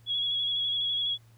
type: tone with vibrato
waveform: sine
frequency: 3345 Hz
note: G#7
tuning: 12 cents sharp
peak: -26 dBFS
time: 0.06-1.18 s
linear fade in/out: 50 ms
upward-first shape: sine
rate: 12 Hz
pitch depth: 26 cents each way
effects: added 114 Hz sine -54 dBFS peak until 1.37 s + pink hiss -65 dBFS RMS until 1.37 s